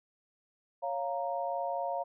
sine chord, Bb minor, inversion first, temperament equal, 554.4 / 698.5 / 932.3 Hz, Db5 / F5 / Bb5, 0 / 0 / 0 cents, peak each -36 / -34 / -37 dBFS, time 0.82-2.04 s, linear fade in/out 20 ms, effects none

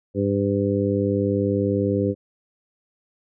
harmonic tone, 100 Hz, G2, 35 cents sharp, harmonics 1 / 2 / 3 / 4 / 5, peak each -25 / -25 / -25 / -25 / -25 dBFS, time 0.14-2.15 s, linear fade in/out 50 ms, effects none

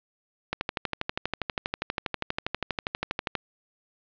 click train, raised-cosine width 0.3 ms, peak -11 dBFS, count 36, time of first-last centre 0.53-3.353 s, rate 12.4 Hz, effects resampled to 11025 Hz + 7-bit

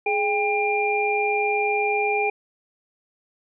sine tone cluster, 419.7 / 800 / 2392 Hz, G#4 / G5 / D7, +18 / +35 / +31 cents, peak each -24 dBFS, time 0.06-2.3 s, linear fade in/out 5 ms, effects none

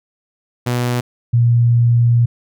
sawtooth / sine tone pair in turn, 122.3 / 118.68 Hz, B2 / A#2, -16 / +31 cents, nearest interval minor second, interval 53 cents, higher first, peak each -12 / -9 dBFS, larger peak second, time 0.66-1.01 / 1.33-2.26 s, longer second, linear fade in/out 10 ms, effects none

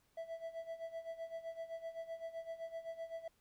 triangle tone with tremolo, 659.3 Hz, E5, in tune, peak -38 dBFS, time 0.17-3.28 s, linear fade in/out 5 ms, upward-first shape sine, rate 7.8 Hz, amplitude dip 80%, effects pink hiss -75 dBFS RMS until 3.4 s

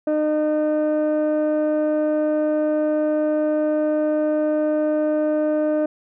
sine tone pair together, 304.9 / 609.8 Hz, D#4 / D#5, -35 / -35 cents, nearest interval octave, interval 1200 cents, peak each -18 / -17 dBFS, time 0.07-5.86 s, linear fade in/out 5 ms, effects tanh soft clip ceiling -15 dBFS

